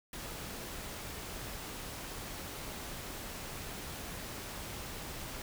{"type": "noise", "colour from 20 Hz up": "pink", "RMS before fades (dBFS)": -43, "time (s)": [0.13, 5.42], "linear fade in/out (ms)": 2, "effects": []}